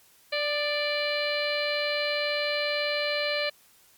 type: harmonic tone with a mistuned harmonic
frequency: 587.3 Hz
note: D5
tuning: in tune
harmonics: 1 / 2 / 3 / 4 / 5 / 6 / 7 / 8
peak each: -29 / -39 / -34 / -32 / -36 / -43 / -33 / -44 dBFS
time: 0.32-3.5 s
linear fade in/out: 10 ms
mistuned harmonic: 2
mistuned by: +28 cents
effects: white hiss -59 dBFS RMS until 3.97 s + Opus 48 kbps